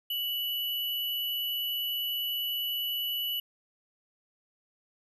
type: tone pair together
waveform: sine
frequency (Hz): 2960 / 11825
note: F#7 / F#9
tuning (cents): 0 / -2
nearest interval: 2 octaves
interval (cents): 2398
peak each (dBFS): -30 / -36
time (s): 0.1-3.4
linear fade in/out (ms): 5
effects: none